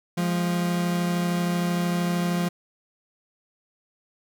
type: tone pair together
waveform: 40% pulse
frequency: 174.65 / 207.7 Hz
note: F3 / G#3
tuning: 0 / 0 cents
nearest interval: minor third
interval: 300 cents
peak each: -22 / -31 dBFS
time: 0.17-2.49 s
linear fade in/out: 10 ms
effects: none